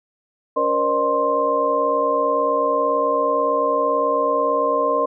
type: tone cluster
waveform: sine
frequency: 283.5 / 476.9 / 535 / 604 / 1052 Hz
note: C#4 / A#4 / C5 / D5 / C6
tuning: +39 / +39 / +38 / +48 / +9 cents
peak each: -29 / -22 / -26 / -22 / -20 dBFS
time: 0.56-5.06 s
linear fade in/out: 10 ms
effects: none